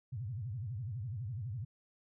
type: tone with vibrato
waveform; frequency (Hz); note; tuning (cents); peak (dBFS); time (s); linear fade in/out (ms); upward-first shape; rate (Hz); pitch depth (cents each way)
sine; 112.7; A2; +42; -37; 0.12-1.65; 10; sine; 12; 300
effects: none